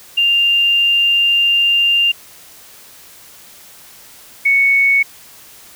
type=tone pair in turn; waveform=sine; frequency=2794 / 2218 Hz; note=F7 / C#7; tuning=0 / 0 cents; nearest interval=major third; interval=400 cents; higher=first; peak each=-10 / -9 dBFS; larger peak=second; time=0.17-2.12 / 4.45-5.03 s; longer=first; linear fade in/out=10 ms; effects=white hiss -41 dBFS RMS until 5.75 s